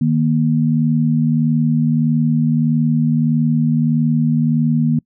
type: tone pair together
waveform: sine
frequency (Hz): 154.4 / 236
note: D#3 / A#3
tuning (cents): -13 / +22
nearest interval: perfect fifth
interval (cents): 735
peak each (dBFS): -15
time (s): 0.01-4.99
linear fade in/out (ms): 5
effects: noise-tail reverb RT60 0.1 s tail -26 dB re dry